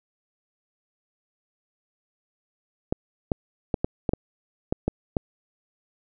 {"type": "clicks", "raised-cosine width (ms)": 2, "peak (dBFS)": -9, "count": 9, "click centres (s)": [2.925, 3.318, 3.742, 3.845, 4.092, 4.135, 4.725, 4.88, 5.168], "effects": []}